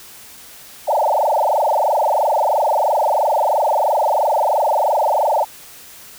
sine tone with frequency modulation, 740 Hz, F#5, in tune, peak -13 dBFS, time 0.87-5.45 s, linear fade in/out 20 ms, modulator 23 Hz, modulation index 7.7, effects white hiss -40 dBFS RMS until 6.18 s

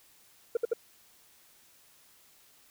sine tone bursts, 466.2 Hz, A#4, in tune, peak -21 dBFS, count 3, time 0.55-0.734 s, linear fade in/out 5 ms, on 20 ms, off 62 ms, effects tanh soft clip ceiling -23 dBFS + white hiss -61 dBFS RMS until 2.7 s

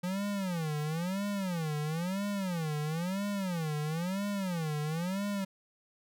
square tone with vibrato, 174.5 Hz, F3, 1 cent flat, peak -32 dBFS, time 0.03-5.45 s, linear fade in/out 10 ms, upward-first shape sine, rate 1 Hz, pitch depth 270 cents each way, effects none

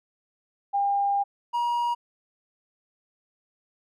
sine / triangle tone pair in turn, 802 / 953.7 Hz, G5 / A#5, +39 / +39 cents, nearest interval minor third, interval 300 cents, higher second, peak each -21 dBFS, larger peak neither, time 0.73-1.24 / 1.53-1.95 s, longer first, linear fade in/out 20 ms, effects none

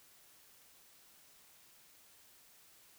silence, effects white hiss -63 dBFS RMS until 2.98 s

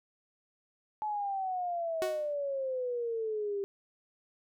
sine exponential sweep, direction down, 862 to 393.4 Hz, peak -31 dBFS, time 1.02-3.64 s, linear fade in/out 0 ms
sawtooth tone with exponential decay, 370 Hz, F#4, in tune, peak -26 dBFS, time 2.02-2.34 s, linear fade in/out 0 ms, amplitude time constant 69 ms
effects none

